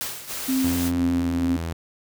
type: noise with exponential decay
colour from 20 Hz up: white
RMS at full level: -27 dBFS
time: 0.01-0.7 s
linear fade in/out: 0 ms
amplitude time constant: 150 ms
type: noise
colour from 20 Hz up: white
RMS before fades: -31 dBFS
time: 0.26-0.92 s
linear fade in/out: 50 ms
type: tone with tremolo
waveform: sine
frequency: 262.6 Hz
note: C4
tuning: 6 cents sharp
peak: -19 dBFS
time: 0.48-1.57 s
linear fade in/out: 10 ms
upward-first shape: sine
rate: 2.1 Hz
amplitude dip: 35%
type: tone with pitch glide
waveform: sawtooth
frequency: 86 to 83.07 Hz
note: F2 to E2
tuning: -26 to +14 cents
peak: -23 dBFS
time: 0.64-1.73 s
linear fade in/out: 5 ms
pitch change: -60 cents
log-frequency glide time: 0.93-1.43 s
effects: none